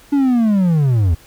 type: linear sweep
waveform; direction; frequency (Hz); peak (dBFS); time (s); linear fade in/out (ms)
triangle; down; 290 to 76.5; -9; 0.12-1.15; 10
effects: pink hiss -46 dBFS RMS until 1.26 s